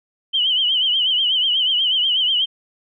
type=tone with vibrato; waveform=sine; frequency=3048 Hz; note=G7; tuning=49 cents flat; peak=-15 dBFS; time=0.33-2.46 s; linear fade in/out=20 ms; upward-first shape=triangle; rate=8.2 Hz; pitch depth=110 cents each way; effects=none